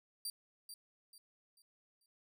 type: tone with echo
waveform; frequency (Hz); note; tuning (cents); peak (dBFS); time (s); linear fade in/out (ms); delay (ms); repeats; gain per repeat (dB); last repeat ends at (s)
20% pulse; 4700; D8; +1; -33; 0.25-0.3; 2; 440; 4; -9; 2.06
effects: none